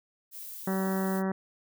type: noise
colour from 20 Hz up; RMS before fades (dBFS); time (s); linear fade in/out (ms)
violet; -42; 0.31-1.23; 50
type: harmonic tone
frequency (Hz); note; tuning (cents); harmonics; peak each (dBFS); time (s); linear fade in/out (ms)
190.8; G3; -47; 1 / 2 / 3 / 4 / 5 / 6 / 7 / 8 / 9 / 10; -28 / -34 / -38 / -40 / -42 / -44 / -45 / -46 / -47 / -48; 0.67-1.32; 5
effects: none